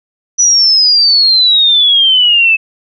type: exponential sweep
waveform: sine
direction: down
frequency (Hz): 5950 to 2600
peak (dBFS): -5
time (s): 0.38-2.57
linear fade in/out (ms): 20
effects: none